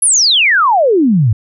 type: exponential sweep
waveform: sine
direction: down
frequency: 11070 to 98.8 Hz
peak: -7 dBFS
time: 0.02-1.33 s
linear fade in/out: 5 ms
effects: none